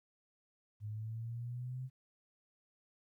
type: linear sweep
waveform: sine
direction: up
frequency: 104.2 to 130.81 Hz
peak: -39 dBFS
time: 0.8-1.9 s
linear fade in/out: 50 ms
effects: 13-bit